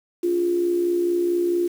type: tone with amplitude modulation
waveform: sine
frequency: 349.2 Hz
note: F4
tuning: in tune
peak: -16 dBFS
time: 0.23-1.68 s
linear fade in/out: 10 ms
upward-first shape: sine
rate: 64.5 Hz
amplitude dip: 50%
effects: 7-bit